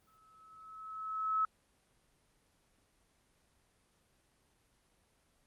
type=tone with exponential growth; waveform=sine; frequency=1294 Hz; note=E6; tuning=32 cents flat; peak=-27 dBFS; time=0.07-1.45 s; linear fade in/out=2 ms; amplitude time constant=300 ms; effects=pink hiss -72 dBFS RMS until 5.46 s + Opus 24 kbps